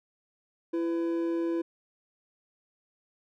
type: tone pair together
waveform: triangle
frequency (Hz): 335 / 502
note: E4 / B4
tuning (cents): +28 / +28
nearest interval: perfect fifth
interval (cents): 700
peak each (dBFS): -25 / -35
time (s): 0.73-1.62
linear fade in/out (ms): 10
effects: none